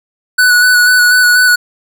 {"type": "tone with vibrato", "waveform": "square", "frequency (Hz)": 1480, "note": "F#6", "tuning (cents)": 0, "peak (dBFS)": -6, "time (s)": [0.38, 1.56], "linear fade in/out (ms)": 10, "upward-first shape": "square", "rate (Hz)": 4.1, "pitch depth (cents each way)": 17, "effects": []}